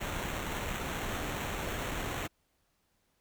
pink noise with sample-and-hold, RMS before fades -36 dBFS, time 0-2.28 s, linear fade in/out 20 ms, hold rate 4900 Hz, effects pink hiss -75 dBFS RMS until 3.2 s

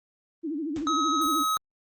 sine tone with vibrato, 305 Hz, D#4, 34 cents flat, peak -28 dBFS, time 0.43-1.44 s, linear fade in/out 20 ms, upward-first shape sine, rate 13 Hz, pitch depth 160 cents each way
pink noise with exponential decay, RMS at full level -38 dBFS, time 0.76-0.99 s, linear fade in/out 1 ms, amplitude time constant 49 ms
square tone, 1275 Hz, D#6, 42 cents sharp, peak -24 dBFS, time 0.87-1.57 s, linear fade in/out 0 ms
effects Opus 24 kbps

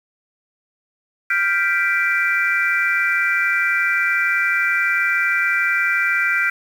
sine chord, G dominant seventh, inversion third, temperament equal, 1396.9 / 1568 / 1975.5 / 2349 Hz, F6 / G6 / B6 / D7, 0 / 0 / 0 / 0 cents, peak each -21 dBFS, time 1.3-6.5 s, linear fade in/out 5 ms, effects tanh soft clip ceiling -5 dBFS + 7-bit

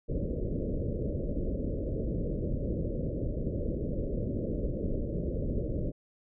pink low-pass noise, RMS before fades -32 dBFS, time 0.08-5.92 s, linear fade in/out 20 ms, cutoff 590 Hz, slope 96 dB/octave, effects none

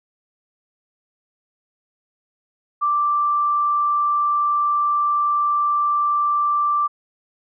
sine tone, 1174.7 Hz, D6, in tune, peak -16 dBFS, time 2.81-6.88 s, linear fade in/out 20 ms, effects none

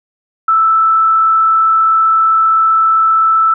sine tone with frequency modulation, 1318.5 Hz, E6, in tune, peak -7 dBFS, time 0.48-3.54 s, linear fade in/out 5 ms, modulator 35.4 Hz, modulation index 0.29, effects none

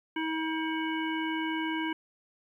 harmonic tone with a mistuned harmonic, 319 Hz, D#4, 43 cents sharp, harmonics 1 / 3 / 5 / 7 / 9, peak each -31 / -36 / -38 / -39 / -41 dBFS, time 0.16-1.93 s, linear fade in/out 5 ms, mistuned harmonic 9, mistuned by +47 cents, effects 11-bit

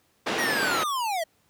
pink band-pass noise, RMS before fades -28 dBFS, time 0.26-0.84 s, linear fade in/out 10 ms, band 280 to 3600 Hz, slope 12 dB/octave
square linear sweep, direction down, 1939 to 622.3 Hz, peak -26 dBFS, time 0.38-1.24 s, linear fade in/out 10 ms
effects pink hiss -66 dBFS RMS until 1.49 s + high-pass 80 Hz 12 dB/octave

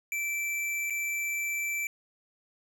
square tone with dropouts, 2332 Hz, D7, 13 cents flat, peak -30 dBFS, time 0.12-1.87 s, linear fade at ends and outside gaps 1 ms, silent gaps 0.899-0.905 s, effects none

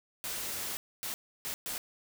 white noise bursts at uneven times, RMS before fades -37 dBFS, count 4, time 0.24-0.77 / 1.03-1.14 / 1.45-1.54 / 1.66-1.78 s, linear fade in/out 0 ms, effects none

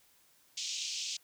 white band-pass noise, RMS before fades -38 dBFS, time 0.57-1.17 s, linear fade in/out 5 ms, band 2600 to 6900 Hz, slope 48 dB/octave, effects white hiss -66 dBFS RMS until 1.23 s

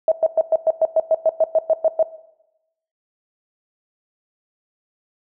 sine tone bursts, 642 Hz, E5, 46 cents flat, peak -11 dBFS, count 14, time 0.08-2.028 s, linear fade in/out 2 ms, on 37 ms, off 110 ms, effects noise-tail reverb RT60 0.9 s tail -17 dB re dry

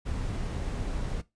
brown noise, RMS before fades -32 dBFS, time 0.05-1.22 s, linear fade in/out 20 ms, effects noise-tail reverb RT60 0.2 s tail -18 dB re dry + resampled to 22050 Hz

